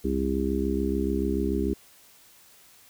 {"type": "harmonic tone", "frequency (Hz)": 66.9, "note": "C2", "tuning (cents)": 39, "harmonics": [1, 3, 4, 5, 6], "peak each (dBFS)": [-30, -30, -30, -30, -30], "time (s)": [0.04, 1.74], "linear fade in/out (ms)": 10, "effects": ["white hiss -55 dBFS RMS until 2.89 s"]}